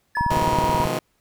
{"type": "tone with exponential decay", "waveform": "triangle", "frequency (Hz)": 1719, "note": "A6", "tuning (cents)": -41, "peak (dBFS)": -22, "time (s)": [0.15, 0.75], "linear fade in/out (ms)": 5, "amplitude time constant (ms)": 130}
{"type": "tone with vibrato", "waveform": "sine", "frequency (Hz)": 954, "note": "A#5", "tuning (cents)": 40, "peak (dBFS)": -20, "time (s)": [0.17, 0.84], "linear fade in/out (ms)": 0, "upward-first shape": "triangle", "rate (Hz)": 20, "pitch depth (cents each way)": 27}
{"type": "click train", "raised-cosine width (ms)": 5, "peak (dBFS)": -14, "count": 13, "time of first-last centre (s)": [0.21, 0.855], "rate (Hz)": 18.6}
{"type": "chord", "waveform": "10% pulse", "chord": "F half-diminished seventh", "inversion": "second", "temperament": "just", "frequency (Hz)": [125.72, 157.15, 174.61, 209.5], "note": ["Cb3", "Eb3", "F3", "Ab3"], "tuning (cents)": [31, 18, 0, 15], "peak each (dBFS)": [-20, -20, -21, -23], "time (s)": [0.3, 0.99], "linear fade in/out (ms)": 5}
{"effects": ["pink hiss -67 dBFS RMS until 1.2 s"]}